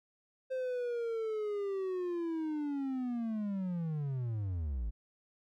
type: linear sweep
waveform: triangle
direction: down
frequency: 523.3 to 49.76 Hz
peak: -31 dBFS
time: 0.5-4.91 s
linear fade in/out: 20 ms
effects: none